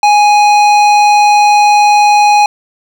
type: tone with hard clipping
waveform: triangle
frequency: 830.6 Hz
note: G#5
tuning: in tune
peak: -6 dBFS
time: 0.03-2.46 s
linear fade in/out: 2 ms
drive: 17 dB
effects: none